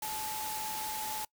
sine tone in noise, 863 Hz, A5, 34 cents flat, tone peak -38 dBFS, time 0.02-1.25 s, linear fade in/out 5 ms, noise white, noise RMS -39 dBFS, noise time 0.02-1.25 s, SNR -2 dB, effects noise-tail reverb RT60 0.1 s tail -24 dB re dry

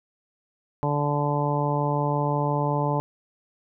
harmonic tone, 145.6 Hz, D3, 15 cents flat, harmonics 1 / 2 / 3 / 4 / 5 / 6 / 7, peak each -25 / -31 / -31 / -30 / -35 / -28 / -32 dBFS, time 0.83-3 s, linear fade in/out 0 ms, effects none

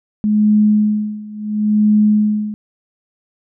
sine tone with tremolo, 211.3 Hz, G#3, 30 cents sharp, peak -8 dBFS, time 0.24-2.54 s, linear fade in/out 0 ms, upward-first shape sine, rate 0.72 Hz, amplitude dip 90%, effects none

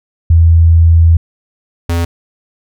sine / square tone pair in turn, 82.8 / 84.93 Hz, E2 / F2, +8 / -48 cents, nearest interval unison, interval 44 cents, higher second, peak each -3 / -12 dBFS, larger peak first, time 0.3-1.17 / 1.89-2.05 s, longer first, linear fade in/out 5 ms, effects none

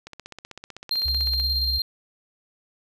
click train, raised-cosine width 0.2 ms, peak -21 dBFS, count 22, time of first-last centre 0.07-1.399 s, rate 15.8 Hz
triangle tone with tremolo, 4186 Hz, C8, in tune, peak -20 dBFS, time 0.91-1.82 s, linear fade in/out 2 ms, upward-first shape square, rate 17 Hz, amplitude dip 30%
sine tone with vibrato, 69 Hz, C#2, 7 cents flat, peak -26 dBFS, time 1.05-1.79 s, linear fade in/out 10 ms, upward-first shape sine, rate 2.7 Hz, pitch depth 24 cents each way
effects none

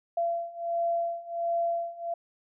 sine beating tone pair, 680 / 681.4 Hz, F5 / F5, -46 / -43 cents, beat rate 1.4 Hz, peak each -31 / -29 dBFS, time 0.17-2.14 s, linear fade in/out 5 ms, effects none

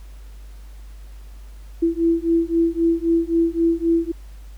sine beating tone pair, 331.6 / 335.4 Hz, E4 / E4, +10 / +30 cents, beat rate 3.8 Hz, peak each -19 dBFS, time 1.82-4.12 s, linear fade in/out 10 ms, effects added 50 Hz sine -36 dBFS peak until 4.57 s + pink hiss -54 dBFS RMS until 4.57 s

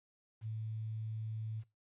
sine tone with quantisation, 110 Hz, A2, in tune, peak -38 dBFS, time 0.41-1.64 s, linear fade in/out 50 ms, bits 11, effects noise-tail reverb RT60 0.2 s tail -18 dB re dry + resampled to 8000 Hz

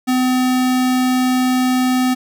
square tone, 254.4 Hz, C4, 48 cents flat, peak -14 dBFS, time 0.07-2.15 s, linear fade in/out 20 ms, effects none

